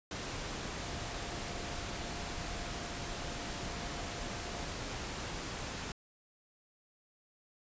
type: tone in noise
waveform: sine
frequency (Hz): 698.5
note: F5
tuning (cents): 0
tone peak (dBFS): -50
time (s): 0.82-4.73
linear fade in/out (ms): 2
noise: pink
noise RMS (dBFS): -40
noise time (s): 0.11-5.92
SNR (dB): -13
effects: resampled to 16000 Hz